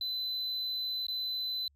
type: tone with dropouts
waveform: triangle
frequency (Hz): 4023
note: B7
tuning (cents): +31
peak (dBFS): -31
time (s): 0.01-1.68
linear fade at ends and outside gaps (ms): 2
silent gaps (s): 1.068-1.083
effects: added 71 Hz sine -65 dBFS peak until 1.75 s